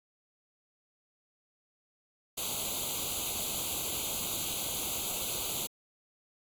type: noise with comb filter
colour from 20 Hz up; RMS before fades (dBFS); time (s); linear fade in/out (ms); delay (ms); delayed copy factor
white; -34; 2.37-5.67; 10; 0.28; +1
effects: AAC 64 kbps